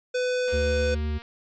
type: tone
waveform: square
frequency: 500 Hz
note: B4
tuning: 21 cents sharp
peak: -24 dBFS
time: 0.14-0.95 s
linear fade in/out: 10 ms
type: click train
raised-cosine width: 0.3 ms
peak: -29 dBFS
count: 174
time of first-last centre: 0.48-1.219 s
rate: 234 Hz
type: harmonic tone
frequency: 75.3 Hz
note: D2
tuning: 44 cents sharp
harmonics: 1 / 3 / 5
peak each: -25 / -35 / -39 dBFS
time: 0.52-1.19 s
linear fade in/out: 20 ms
effects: resampled to 16000 Hz